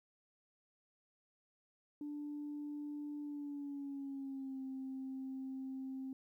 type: tone with pitch glide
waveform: sine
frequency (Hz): 293.7 to 264.7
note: D4 to C4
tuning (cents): 0 to +20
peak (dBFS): -40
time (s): 2.01-6.13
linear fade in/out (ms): 2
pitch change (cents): -180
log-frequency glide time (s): 3.21-4.62
effects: tanh soft clip ceiling -37 dBFS + 13-bit